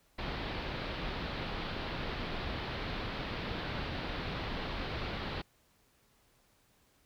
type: low-pass noise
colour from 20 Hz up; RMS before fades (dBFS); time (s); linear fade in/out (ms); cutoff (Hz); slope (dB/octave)
pink; -38; 0.18-5.42; 10; 4400; 48
effects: pink hiss -69 dBFS RMS until 7.05 s